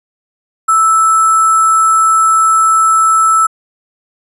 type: tone with sample-and-hold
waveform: sine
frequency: 1318.5 Hz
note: E6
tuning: in tune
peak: -6 dBFS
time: 0.68-3.47 s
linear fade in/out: 10 ms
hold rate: 8820 Hz
effects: resampled to 24000 Hz